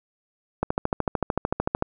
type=click train; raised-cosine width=1 ms; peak=-8 dBFS; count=17; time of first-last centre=0.63-1.824 s; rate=13.4 Hz; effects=none